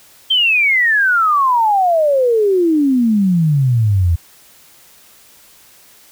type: exponential sweep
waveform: sine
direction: down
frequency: 3186 to 80.9 Hz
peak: -10 dBFS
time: 0.3-4.16 s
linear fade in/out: 10 ms
effects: white hiss -46 dBFS RMS until 6.11 s